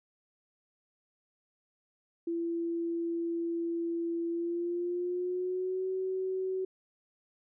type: tone with pitch glide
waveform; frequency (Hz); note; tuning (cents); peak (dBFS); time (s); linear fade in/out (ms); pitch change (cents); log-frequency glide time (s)
sine; 337 to 376.1; E4 to F#4; +38 to +28; -30; 2.27-6.65; 5; +190; 4.28-5.88
effects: none